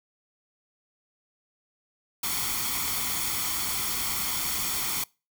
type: noise with comb filter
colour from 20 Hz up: white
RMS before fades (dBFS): -29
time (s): 2.23-5.04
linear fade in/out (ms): 5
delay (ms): 0.9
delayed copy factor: +0.6
effects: noise-tail reverb RT60 0.3 s tail -25 dB re dry